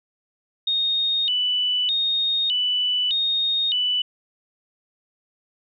sine tone with vibrato, 3322 Hz, G#7, in tune, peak -19 dBFS, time 0.67-4.02 s, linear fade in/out 5 ms, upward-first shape square, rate 0.82 Hz, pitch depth 190 cents each way, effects none

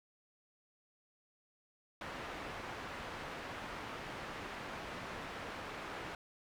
white low-pass noise, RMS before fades -45 dBFS, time 2.01-6.15 s, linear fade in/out 2 ms, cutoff 1700 Hz, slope 12 dB/octave, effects none

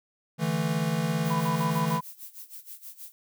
square chord, D suspended second, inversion none, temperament equal with one note detuned, 146.83 / 164.81 / 219.2 Hz, D3 / E3 / A3, 0 / 0 / -6 cents, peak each -32 / -28 / -32 dBFS, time 0.38-2.01 s, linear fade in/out 50 ms
violet noise with tremolo, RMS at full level -41 dBFS, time 1.25-3.12 s, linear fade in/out 0 ms, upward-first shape sine, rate 6.3 Hz, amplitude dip 85%
sine tone bursts, 996 Hz, B5, 14 cents sharp, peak -28 dBFS, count 5, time 1.3-2.01 s, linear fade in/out 10 ms, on 110 ms, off 40 ms
effects none

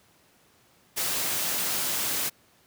white noise, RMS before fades -28 dBFS, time 0.96-2.3 s, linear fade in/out 20 ms, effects pink hiss -61 dBFS RMS until 2.66 s + high-pass 100 Hz 12 dB/octave

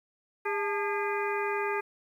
harmonic tone with a mistuned harmonic, 406.4 Hz, G#4, 38 cents flat, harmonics 1 / 2 / 3 / 4 / 5 / 6, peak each -31 / -34 / -36 / -37 / -38 / -39 dBFS, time 0.45-1.81 s, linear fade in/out 10 ms, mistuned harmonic 2, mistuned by +130 cents, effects 10-bit

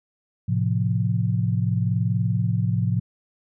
sine chord, F major, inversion first, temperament equal, 110 / 130.81 / 174.61 Hz, A2 / C3 / F3, 0 / 0 / 0 cents, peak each -22 / -25 / -25 dBFS, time 0.48-3 s, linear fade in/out 10 ms, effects none

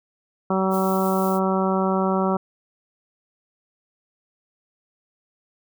harmonic tone, 190 Hz, F#3, 46 cents sharp, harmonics 1 / 2 / 3 / 4 / 5 / 6 / 7, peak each -22 / -25 / -27 / -28 / -29 / -30 / -30 dBFS, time 0.5-2.37 s, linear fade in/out 5 ms
violet noise with tremolo, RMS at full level -35 dBFS, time 0.7-1.4 s, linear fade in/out 50 ms, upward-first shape triangle, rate 6 Hz, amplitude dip 25%
effects none

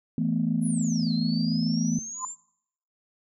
sine chord, E suspended fourth, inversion none, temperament equal, 164.81 / 220 / 246.9 Hz, E3 / A3 / B3, 0 / 0 / 0 cents, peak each -27 dBFS, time 0.18-1.99 s, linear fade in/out 2 ms
sine exponential two-way sweep, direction down then up, 11175 to 4069 to 7430 Hz, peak -34 dBFS, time 0.61-2.36 s, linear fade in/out 50 ms, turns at 1.13 s
sine tone with exponential growth, 1033 Hz, C6, 22 cents flat, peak -25 dBFS, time 2.14-2.25 s, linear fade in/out 2 ms, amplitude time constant 22 ms
effects noise-tail reverb RT60 0.7 s tail -22 dB re dry + tanh soft clip ceiling -13 dBFS

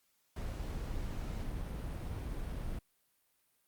brown noise, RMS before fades -39 dBFS, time 0.36-2.79 s, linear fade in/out 5 ms, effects white hiss -75 dBFS RMS until 3.67 s + Opus 48 kbps

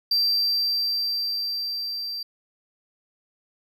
triangle tone with level ramp, 4699 Hz, D8, in tune, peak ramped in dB -17 to -28 dBFS, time 0.11-2.23 s, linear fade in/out 5 ms, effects none

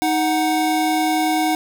square tone pair together, 312.8 / 740 Hz, D#4 / F#5, +9 / 0 cents, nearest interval octave + minor third, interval 1491 cents, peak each -20 dBFS, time 0.02-1.55 s, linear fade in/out 0 ms, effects none

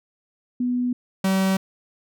sine / 45% pulse tone pair in turn, 246.9 / 191.18 Hz, B3 / G3, 0 / -43 cents, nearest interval major third, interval 443 cents, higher first, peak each -20 / -18 dBFS, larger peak second, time 0.6-0.93 / 1.24-1.57 s, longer neither, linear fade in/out 5 ms, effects none

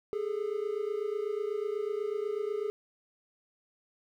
triangle tone pair together, 407.6 / 435.7 Hz, G#4 / A4, -32 / -17 cents, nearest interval minor second, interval 115 cents, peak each -31 / -32 dBFS, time 0.13-2.7 s, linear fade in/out 0 ms, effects 11-bit

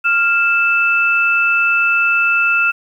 sine tone pair together, 1394.5 / 2637 Hz, F6 / E7, -3 / 0 cents, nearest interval major seventh, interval 1103 cents, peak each -14 dBFS, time 0.04-2.72 s, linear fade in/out 20 ms, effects 8-bit

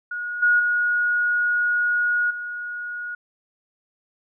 sine tone with level steps, 1447 Hz, F#6, 39 cents flat, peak -26 / -14 / -18 / -28 dBFS, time 0.11-3.15 s, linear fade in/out 5 ms, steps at 0.42 / 0.59 / 2.3 s, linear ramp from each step 10 ms, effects none

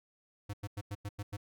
square tone bursts, 102 Hz, G#2, 31 cents flat, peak -37 dBFS, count 7, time 0.49-1.369 s, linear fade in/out 10 ms, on 45 ms, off 94 ms, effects none

